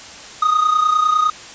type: tone with amplitude modulation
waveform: triangle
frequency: 1244.5 Hz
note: D#6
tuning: in tune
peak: -8 dBFS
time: 0.42-1.3 s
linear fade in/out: 5 ms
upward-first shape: sine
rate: 29.9 Hz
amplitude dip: 65%
effects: white hiss -36 dBFS RMS until 1.54 s + resampled to 16000 Hz